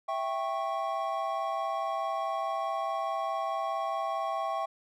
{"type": "chord", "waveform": "triangle", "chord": "C# diminished", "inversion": "first", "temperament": "equal with one note detuned", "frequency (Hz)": [659.3, 784, 1101.1], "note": ["E5", "G5", "C#6"], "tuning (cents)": [0, 0, -12], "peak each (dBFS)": -32, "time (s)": [0.08, 4.66], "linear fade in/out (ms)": 10, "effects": []}